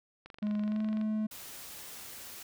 click train, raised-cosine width 0.3 ms, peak -32 dBFS, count 19, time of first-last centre 0.26-1.013 s, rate 23.9 Hz
triangle tone with pitch glide, 209.6 to 215.5 Hz, G#3 to A3, +16 to -36 cents, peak -27 dBFS, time 0.42-1.27 s, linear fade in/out 10 ms, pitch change +48 cents, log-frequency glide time 0.62-0.81 s
white noise, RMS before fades -46 dBFS, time 1.31-2.43 s, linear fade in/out 5 ms
effects none

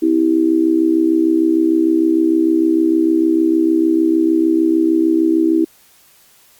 sine tone with amplitude modulation, 324.9 Hz, E4, 25 cents flat, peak -7 dBFS, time 0.02-5.65 s, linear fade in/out 10 ms, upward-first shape sine, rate 66.6 Hz, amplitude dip 80%, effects white hiss -50 dBFS RMS until 6.59 s + Opus 48 kbps

